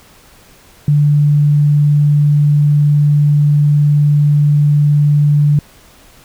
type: tone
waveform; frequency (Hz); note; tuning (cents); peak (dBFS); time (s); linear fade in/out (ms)
sine; 146.83; D3; 0; -7; 0.88-5.59; 2
effects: pink hiss -44 dBFS RMS until 6.24 s